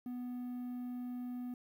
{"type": "tone with quantisation", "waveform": "triangle", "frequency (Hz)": 246.9, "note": "B3", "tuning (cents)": 0, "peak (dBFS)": -37, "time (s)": [0.06, 1.54], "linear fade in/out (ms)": 2, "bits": 11, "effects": []}